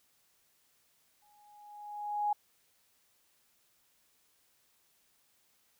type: tone with exponential growth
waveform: sine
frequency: 830.6 Hz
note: G#5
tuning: in tune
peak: -26 dBFS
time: 1.22-2.33 s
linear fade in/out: 5 ms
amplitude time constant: 240 ms
effects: white hiss -71 dBFS RMS until 5.79 s